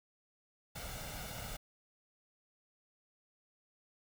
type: noise with comb filter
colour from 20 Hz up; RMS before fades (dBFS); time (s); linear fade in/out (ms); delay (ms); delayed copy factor
pink; -44; 0.75-1.57; 10; 1.4; +0.65
effects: none